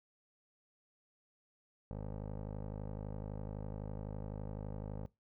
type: tone with low-pass filter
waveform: 15% pulse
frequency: 51.9 Hz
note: G#1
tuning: in tune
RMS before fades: -43 dBFS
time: 1.91-5.06 s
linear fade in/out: 0 ms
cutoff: 680 Hz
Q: 1.3
effects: noise-tail reverb RT60 0.2 s tail -20 dB re dry